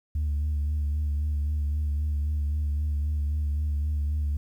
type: tone with vibrato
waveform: sine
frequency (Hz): 74.1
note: D2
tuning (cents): +16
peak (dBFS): -22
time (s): 0.15-4.37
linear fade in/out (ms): 5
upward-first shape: sine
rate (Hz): 3.8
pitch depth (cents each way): 41
effects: tanh soft clip ceiling -22 dBFS + 10-bit